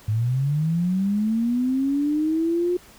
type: linear sweep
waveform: sine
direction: up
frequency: 103.83 to 359.9 Hz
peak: -19 dBFS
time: 0.08-2.77 s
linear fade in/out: 5 ms
effects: pink hiss -49 dBFS RMS until 2.98 s